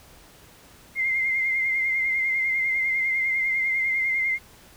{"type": "tone with vibrato", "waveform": "sine", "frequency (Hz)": 2100, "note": "C7", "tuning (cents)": 6, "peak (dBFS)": -21, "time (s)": [0.95, 4.39], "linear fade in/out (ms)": 50, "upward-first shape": "triangle", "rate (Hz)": 10, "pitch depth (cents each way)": 41, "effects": ["pink hiss -51 dBFS RMS until 4.76 s"]}